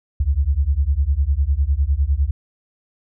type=beating tone pair; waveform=sine; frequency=65.41 / 75.31 Hz; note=C2 / D2; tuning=0 / +44 cents; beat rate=9.9 Hz; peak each=-18 dBFS; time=0.2-2.31 s; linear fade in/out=5 ms; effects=none